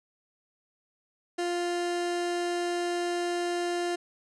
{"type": "tone", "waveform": "30% pulse", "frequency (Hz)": 349.5, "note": "F4", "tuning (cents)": 1, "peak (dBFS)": -25, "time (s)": [1.38, 3.96], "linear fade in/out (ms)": 10, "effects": ["resampled to 22050 Hz"]}